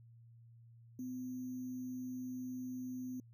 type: tone with sample-and-hold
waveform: sine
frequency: 254.1 Hz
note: B3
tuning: 49 cents sharp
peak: -40 dBFS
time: 0.99-3.2 s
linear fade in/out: 2 ms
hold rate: 6300 Hz
effects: added 116 Hz sine -57 dBFS peak until 3.33 s